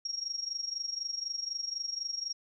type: tone with amplitude modulation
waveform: sine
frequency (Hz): 5588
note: F8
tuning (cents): 0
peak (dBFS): -30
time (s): 0.05-2.33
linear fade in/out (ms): 5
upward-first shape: sine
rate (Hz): 24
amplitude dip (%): 80
effects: none